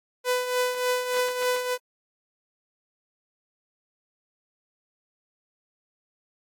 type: tone with tremolo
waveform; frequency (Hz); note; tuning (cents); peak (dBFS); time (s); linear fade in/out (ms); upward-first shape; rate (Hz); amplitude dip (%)
sawtooth; 499.1; B4; +18; -17; 0.24-1.78; 50; triangle; 3.4; 65
effects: AAC 64 kbps